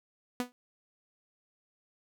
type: tone with exponential decay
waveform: sawtooth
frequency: 246.9 Hz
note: B3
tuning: in tune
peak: -23 dBFS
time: 0.4-0.52 s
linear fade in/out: 0 ms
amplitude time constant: 25 ms
effects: none